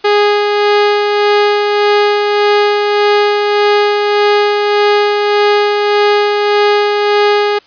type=tone with tremolo; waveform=sawtooth; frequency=413.1 Hz; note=G#4; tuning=9 cents flat; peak=-3 dBFS; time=0.04-7.59 s; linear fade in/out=10 ms; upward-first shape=sine; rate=1.7 Hz; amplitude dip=35%; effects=white hiss -45 dBFS RMS until 7.66 s + resampled to 11025 Hz